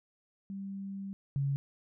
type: tone pair in turn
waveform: sine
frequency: 196 / 139.04 Hz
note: G3 / C#3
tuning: 0 / +6 cents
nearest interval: tritone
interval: 594 cents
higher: first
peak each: -37 / -28 dBFS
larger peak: second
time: 0.5-1.13 / 1.36-1.56 s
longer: first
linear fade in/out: 0 ms
effects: none